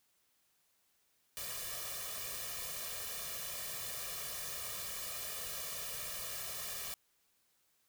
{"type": "noise with comb filter", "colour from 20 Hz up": "white", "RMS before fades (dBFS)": -42, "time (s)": [1.37, 6.94], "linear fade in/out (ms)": 0, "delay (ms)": 1.7, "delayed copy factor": 0.9, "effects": ["white hiss -75 dBFS RMS until 7.88 s"]}